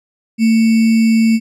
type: tone with sample-and-hold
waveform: sine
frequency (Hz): 224.6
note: A3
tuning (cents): +36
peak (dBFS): -8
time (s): 0.38-1.4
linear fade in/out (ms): 50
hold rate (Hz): 2450
effects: low-pass 9000 Hz 12 dB/octave